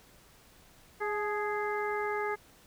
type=harmonic tone with a mistuned harmonic; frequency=415.3 Hz; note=G#4; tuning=in tune; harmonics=1 / 2 / 3 / 4 / 5; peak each=-33 / -36 / -38 / -39 / -40 dBFS; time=1-2.36 s; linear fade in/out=20 ms; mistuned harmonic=2; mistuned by=+40 cents; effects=pink hiss -59 dBFS RMS until 2.66 s

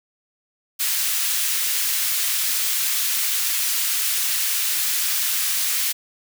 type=high-pass noise; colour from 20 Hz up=white; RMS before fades=-22 dBFS; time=0.79-5.93 s; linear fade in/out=20 ms; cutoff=1800 Hz; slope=12 dB/octave; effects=none

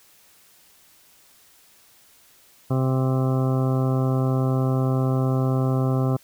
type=harmonic tone; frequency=130.81 Hz; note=C3; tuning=in tune; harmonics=1 / 2 / 3 / 4 / 5 / 6 / 8 / 9 / 10; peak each=-20 / -26 / -30 / -32 / -34 / -36 / -38 / -39 / -40 dBFS; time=2.7-6.17 s; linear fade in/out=10 ms; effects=white hiss -55 dBFS RMS until 6.23 s

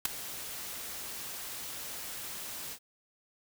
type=noise with ADSR envelope; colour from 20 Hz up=white; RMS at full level=-24 dBFS; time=0.05-2.79 s; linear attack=4 ms; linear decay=9 ms; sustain=-17 dB; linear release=73 ms; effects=none

